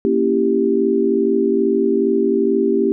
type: chord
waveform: sine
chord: A# diminished seventh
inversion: none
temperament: equal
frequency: 233.1 / 277.2 / 329.6 / 392 Hz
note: A#3 / C#4 / E4 / G4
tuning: 0 / 0 / 0 / 0 cents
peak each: -20 / -21 / -21 / -16 dBFS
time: 0.05-2.92 s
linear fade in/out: 0 ms
effects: none